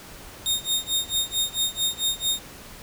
sawtooth tone with tremolo, 3689 Hz, A#7, 19 cents flat, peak -17 dBFS, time 0.46-2.39 s, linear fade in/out 0 ms, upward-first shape sine, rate 4.5 Hz, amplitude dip 95%, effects pink hiss -43 dBFS RMS until 2.82 s

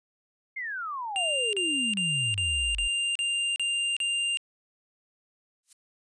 sine exponential sweep, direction down, 2167 to 41.2 Hz, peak -31 dBFS, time 0.56-2.88 s, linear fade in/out 10 ms
square tone bursts, 2794 Hz, F7, in tune, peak -26 dBFS, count 8, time 1.16-4.372 s, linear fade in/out 0 ms, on 370 ms, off 36 ms
violet noise with exponential growth, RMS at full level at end -40 dBFS, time 5.63-5.73 s, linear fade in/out 5 ms, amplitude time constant 21 ms
effects resampled to 22050 Hz

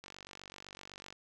click train, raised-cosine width 0.2 ms, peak -30 dBFS, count 53, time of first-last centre 0.04-1.126 s, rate 47.9 Hz, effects none

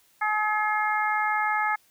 harmonic tone, 425.3 Hz, G#4, 41 cents sharp, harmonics 2 / 3 / 4 / 5, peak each -26 / -28 / -29 / -30 dBFS, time 0.21-1.76 s, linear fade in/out 10 ms, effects white hiss -62 dBFS RMS until 1.9 s

